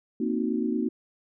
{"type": "chord", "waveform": "sine", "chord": "C half-diminished seventh", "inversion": "third", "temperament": "equal", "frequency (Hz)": [233.1, 261.6, 311.1, 370], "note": ["Bb3", "C4", "Eb4", "Gb4"], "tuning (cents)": [0, 0, 0, 0], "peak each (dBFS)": [-28, -30, -30, -32], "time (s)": [0.2, 0.89], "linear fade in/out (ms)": 5, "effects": []}